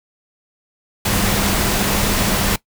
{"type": "tone in noise", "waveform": "sine", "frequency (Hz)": 200, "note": "G3", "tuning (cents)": 35, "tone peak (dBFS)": -24, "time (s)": [1.05, 2.56], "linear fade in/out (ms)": 5, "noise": "pink", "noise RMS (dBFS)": -18, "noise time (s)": [1.05, 2.56], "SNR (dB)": -9, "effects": ["noise-tail reverb RT60 0.1 s tail -19 dB re dry"]}